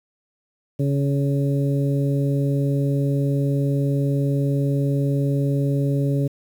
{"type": "harmonic tone", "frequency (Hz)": 140, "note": "C#3", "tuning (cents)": 18, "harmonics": [1, 2, 3, 4], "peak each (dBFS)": [-19, -25, -29, -31], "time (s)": [0.79, 6.28], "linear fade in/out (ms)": 10, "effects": ["8-bit"]}